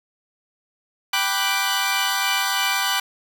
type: chord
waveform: 15% pulse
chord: G major seventh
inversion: none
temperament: equal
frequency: 784 / 987.8 / 1174.7 / 1480 Hz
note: G5 / B5 / D6 / F#6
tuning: 0 / 0 / 0 / 0 cents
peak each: -19 dBFS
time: 1.13-3 s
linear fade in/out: 5 ms
effects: none